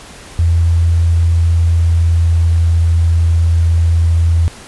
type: tone with pitch glide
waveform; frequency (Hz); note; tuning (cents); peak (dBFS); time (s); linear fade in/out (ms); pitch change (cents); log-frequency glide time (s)
sine; 84 to 83.37; E2 to E2; +33 to +20; -8; 0.39-4.48; 0; -13; 1.28-3.1
effects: pink hiss -35 dBFS RMS until 4.67 s + resampled to 24000 Hz